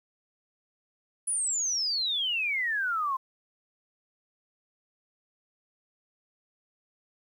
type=exponential sweep; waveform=sine; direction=down; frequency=10110 to 1031 Hz; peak=-26 dBFS; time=1.27-3.17 s; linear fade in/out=10 ms; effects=10-bit